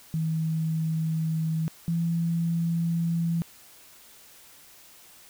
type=tone pair in turn; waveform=sine; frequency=160.2 / 167.63 Hz; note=E3 / E3; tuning=-49 / +29 cents; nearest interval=minor second; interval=78 cents; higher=second; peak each=-24 / -23 dBFS; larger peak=second; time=0.14-1.68 / 1.88-3.42 s; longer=neither; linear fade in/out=0 ms; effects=white hiss -52 dBFS RMS until 5.29 s